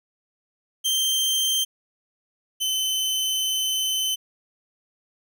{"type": "tone pair in turn", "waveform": "sawtooth", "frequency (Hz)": [3143, 3054], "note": ["G7", "G7"], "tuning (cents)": [4, -46], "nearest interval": "unison", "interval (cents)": 50, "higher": "first", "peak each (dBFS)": [-17, -19], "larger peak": "first", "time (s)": [[0.84, 1.65], [2.6, 4.16]], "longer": "second", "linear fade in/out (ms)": 20, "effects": []}